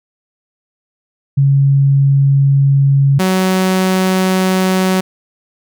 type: tone pair in turn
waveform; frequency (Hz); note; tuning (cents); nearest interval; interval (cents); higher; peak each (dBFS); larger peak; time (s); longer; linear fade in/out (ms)
sine / sawtooth; 138.5 / 187.12; C#3 / F#3; -1 / +20; perfect fourth; 521; second; -7; neither; 1.37-3.19 / 3.19-5.01; neither; 10
effects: none